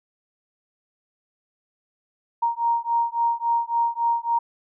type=beating tone pair; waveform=sine; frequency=932.3 / 935.9 Hz; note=A#5 / A#5; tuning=0 / +7 cents; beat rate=3.6 Hz; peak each=-23 / -23 dBFS; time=2.42-4.39 s; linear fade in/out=10 ms; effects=none